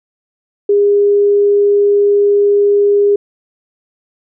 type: tone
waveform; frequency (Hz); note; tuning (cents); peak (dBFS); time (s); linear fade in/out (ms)
sine; 407; G#4; -35; -7; 0.69-3.16; 5
effects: none